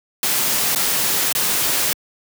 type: noise with dropouts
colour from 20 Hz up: white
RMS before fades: -19 dBFS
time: 0.23-1.93 s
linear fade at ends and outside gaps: 1 ms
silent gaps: 0.749-0.759 / 1.326-1.35 s
effects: high-pass 100 Hz 12 dB/octave